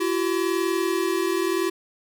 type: tone pair together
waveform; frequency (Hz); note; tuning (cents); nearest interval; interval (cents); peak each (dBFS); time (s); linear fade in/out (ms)
square; 338.7 / 379.4; E4 / F#4; +47 / +43; major second; 196; -25; 0-1.7; 10
effects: none

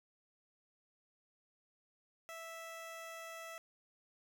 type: tone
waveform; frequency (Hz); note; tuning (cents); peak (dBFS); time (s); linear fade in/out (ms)
15% pulse; 658; E5; -3; -40; 2.29-3.58; 0
effects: none

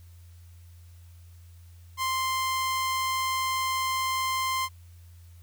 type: tone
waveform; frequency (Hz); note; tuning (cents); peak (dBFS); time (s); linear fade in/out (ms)
sawtooth; 1046.5; C6; 0; -22; 1.97-4.69; 50
effects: added 86 Hz sine -47 dBFS peak until 5.42 s + white hiss -63 dBFS RMS until 5.42 s

